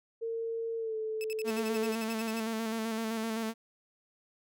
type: tone with pitch glide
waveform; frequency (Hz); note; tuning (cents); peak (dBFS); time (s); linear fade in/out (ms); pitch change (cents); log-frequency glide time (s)
sine; 456.2 to 437.4; A#4 to A4; -37 to -10; -32; 0.21-1.93; 20; -73; 0.77-0.96
type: tone bursts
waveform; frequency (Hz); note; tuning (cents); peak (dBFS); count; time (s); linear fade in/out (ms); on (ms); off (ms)
sawtooth; 2610; E7; -18; -36; 14; 1.21-2.397; 0; 30; 59
type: tone with vibrato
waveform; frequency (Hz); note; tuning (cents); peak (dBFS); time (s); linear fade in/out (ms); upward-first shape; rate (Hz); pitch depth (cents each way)
sawtooth; 223.6; A3; +28; -28; 1.44-3.54; 50; square; 7.8; 29
effects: none